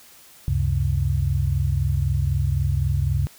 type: tone cluster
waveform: sine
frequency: 70.6 / 94.5 / 134.6 Hz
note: C#2 / F#2 / C3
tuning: +32 / +37 / +49 cents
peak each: -23 dBFS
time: 0.48-3.27 s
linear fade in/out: 0 ms
effects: white hiss -49 dBFS RMS until 3.38 s